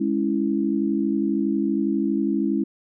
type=chord; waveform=sine; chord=C# minor; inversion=second; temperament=equal; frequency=207.7 / 277.2 / 329.6 Hz; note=G#3 / C#4 / E4; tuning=0 / 0 / 0 cents; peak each=-24 dBFS; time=0-2.64 s; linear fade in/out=10 ms; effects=none